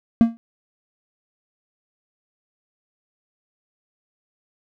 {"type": "tone with exponential decay", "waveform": "triangle", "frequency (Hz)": 230, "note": "A#3", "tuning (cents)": -23, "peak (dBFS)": -4, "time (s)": [0.21, 0.37], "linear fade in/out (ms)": 0, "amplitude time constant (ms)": 34, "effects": []}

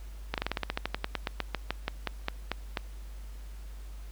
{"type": "slowing click train", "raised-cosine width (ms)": 0.3, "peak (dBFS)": -13, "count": 22, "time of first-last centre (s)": [0.34, 2.772], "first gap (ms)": 38, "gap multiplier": 1.1, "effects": ["added 50 Hz sine -40 dBFS peak until 4.11 s", "pink hiss -57 dBFS RMS until 4.11 s"]}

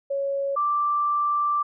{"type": "tone pair in turn", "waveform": "sine", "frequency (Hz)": [554.4, 1174.7], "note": ["C#5", "D6"], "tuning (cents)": [0, 0], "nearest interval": "octave + minor second", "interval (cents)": 1300, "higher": "second", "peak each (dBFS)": [-23, -20], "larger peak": "second", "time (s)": [[0.1, 0.56], [0.56, 1.63]], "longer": "second", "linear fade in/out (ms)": 10, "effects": []}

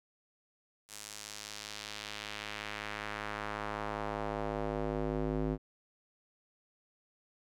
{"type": "tone with band-pass filter sweep", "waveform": "square", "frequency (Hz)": 52.6, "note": "G#1", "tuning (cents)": 23, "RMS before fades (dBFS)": -38, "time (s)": [0.88, 5.58], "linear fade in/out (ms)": 50, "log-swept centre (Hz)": [8400, 300], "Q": 1.1, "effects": []}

